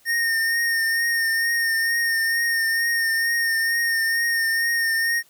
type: tone with vibrato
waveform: square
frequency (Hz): 1836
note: A#6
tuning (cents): -27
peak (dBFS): -20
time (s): 0.05-5.23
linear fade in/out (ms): 50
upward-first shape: triangle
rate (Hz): 2.2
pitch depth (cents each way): 29
effects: white hiss -57 dBFS RMS until 5.29 s